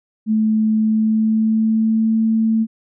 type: tone with pitch glide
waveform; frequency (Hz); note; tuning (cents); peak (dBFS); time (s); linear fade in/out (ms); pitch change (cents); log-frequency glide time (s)
sine; 217.7 to 222.5; A3 to A3; -18 to +20; -13; 0.26-2.67; 50; +38; 0.76-2.18
effects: none